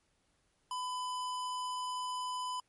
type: tone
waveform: square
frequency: 1003 Hz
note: B5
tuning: 26 cents sharp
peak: -36 dBFS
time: 0.71-2.6 s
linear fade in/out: 2 ms
effects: pink hiss -75 dBFS RMS until 2.68 s + MP3 48 kbps

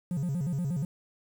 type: tone with vibrato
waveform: triangle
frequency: 156 Hz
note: D#3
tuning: 5 cents sharp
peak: -25 dBFS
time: 0.11-0.85 s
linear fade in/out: 2 ms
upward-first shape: square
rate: 8.4 Hz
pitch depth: 220 cents each way
effects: tanh soft clip ceiling -21 dBFS + 9-bit

